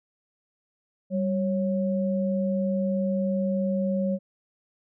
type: tone pair together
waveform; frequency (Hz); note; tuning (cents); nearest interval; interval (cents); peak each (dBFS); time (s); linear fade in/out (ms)
sine; 194.3 / 549.6; G3 / C#5; -15 / -15; octave + tritone; 1800; -24 / -28; 1.1-4.19; 50
effects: none